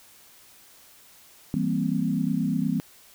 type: chord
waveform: sine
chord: C dominant seventh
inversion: first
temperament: equal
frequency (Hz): 164.81 / 196 / 233.1 / 261.6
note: E3 / G3 / Bb3 / C4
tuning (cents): 0 / 0 / 0 / 0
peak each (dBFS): -28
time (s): 1.54-2.8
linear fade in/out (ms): 0
effects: white hiss -53 dBFS RMS until 3.14 s